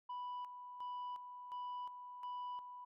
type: tone with tremolo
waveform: sine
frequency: 987.8 Hz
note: B5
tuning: in tune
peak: -39 dBFS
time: 0.09-2.85 s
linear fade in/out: 10 ms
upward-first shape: square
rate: 1.4 Hz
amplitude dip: 65%
effects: tanh soft clip ceiling -41 dBFS